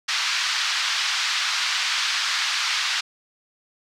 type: band-pass noise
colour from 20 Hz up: white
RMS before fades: -24 dBFS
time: 0.08-3.01 s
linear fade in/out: 10 ms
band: 1100 to 5100 Hz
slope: 24 dB/octave
effects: none